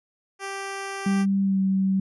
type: tone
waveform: 10% pulse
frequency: 392 Hz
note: G4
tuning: in tune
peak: -22 dBFS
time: 0.39-1.26 s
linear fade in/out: 50 ms
type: tone with pitch glide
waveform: sine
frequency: 196 to 191.97 Hz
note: G3 to G3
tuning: 0 to -36 cents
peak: -19 dBFS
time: 1.06-2 s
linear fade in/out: 5 ms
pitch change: -36 cents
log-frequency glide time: 1.42-1.6 s
effects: resampled to 24000 Hz